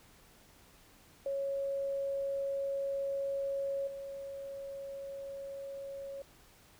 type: tone with level steps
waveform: sine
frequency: 552 Hz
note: C#5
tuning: 7 cents flat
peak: -32 / -40 dBFS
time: 1.26-6.22 s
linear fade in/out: 2 ms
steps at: 3.87 s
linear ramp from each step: 5 ms
effects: pink hiss -61 dBFS RMS until 6.79 s